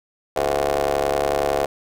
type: ring-modulated tone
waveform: 20% pulse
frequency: 70.9 Hz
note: C#2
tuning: 40 cents sharp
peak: -11 dBFS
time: 0.36-1.66 s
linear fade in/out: 5 ms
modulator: 581 Hz
effects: none